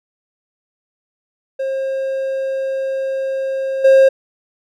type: tone with level steps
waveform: triangle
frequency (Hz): 535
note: C5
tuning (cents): +38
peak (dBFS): -16 / -4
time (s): 1.59-4.09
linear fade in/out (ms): 10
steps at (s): 3.84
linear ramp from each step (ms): 10
effects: none